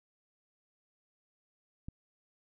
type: click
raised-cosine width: 5 ms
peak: -29 dBFS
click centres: 1.885 s
effects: none